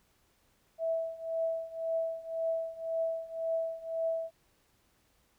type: tone with tremolo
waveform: sine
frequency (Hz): 655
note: E5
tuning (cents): -11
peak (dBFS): -27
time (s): 0.78-4.31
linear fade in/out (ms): 50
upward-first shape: triangle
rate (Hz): 1.9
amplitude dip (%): 90
effects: pink hiss -70 dBFS RMS until 5.38 s